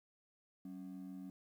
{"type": "ring-modulated tone", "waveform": "triangle", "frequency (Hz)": 232.6, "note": "A#3", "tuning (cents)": -4, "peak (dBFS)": -40, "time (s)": [0.65, 1.3], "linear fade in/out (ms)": 2, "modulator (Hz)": 43.3, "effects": ["tanh soft clip ceiling -38 dBFS", "12-bit"]}